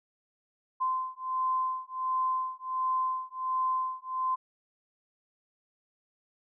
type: beating tone pair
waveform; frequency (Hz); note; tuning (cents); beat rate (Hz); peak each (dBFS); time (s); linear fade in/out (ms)
sine; 1034 / 1035.4; C6 / C6; -21 / -18; 1.4; -31; 0.8-4.36; 20
effects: none